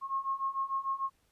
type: beating tone pair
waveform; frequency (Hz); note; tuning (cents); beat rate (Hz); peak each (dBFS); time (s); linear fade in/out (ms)
sine; 1078 / 1084.7; C#6 / C#6; -49 / -38; 6.7; -35 / -33; 0.01-1.1; 50
effects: pink hiss -72 dBFS RMS until 1.31 s + resampled to 32000 Hz